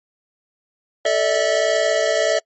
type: chord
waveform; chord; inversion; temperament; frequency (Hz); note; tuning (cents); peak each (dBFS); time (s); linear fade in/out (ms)
square; A suspended fourth; none; equal with one note detuned; 440 / 587.3 / 648.7; A4 / D5 / E5; 0 / 0 / -28; -24 / -21 / -19; 1.05-2.39; 5
effects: noise-tail reverb RT60 0.1 s tail -26 dB re dry + MP3 32 kbps